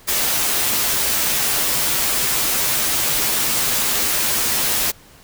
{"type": "noise with comb filter", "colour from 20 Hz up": "white", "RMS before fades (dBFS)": -19, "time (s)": [0.07, 4.92], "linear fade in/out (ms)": 20, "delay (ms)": 11, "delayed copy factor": -0.55, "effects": ["pink hiss -47 dBFS RMS until 5.23 s"]}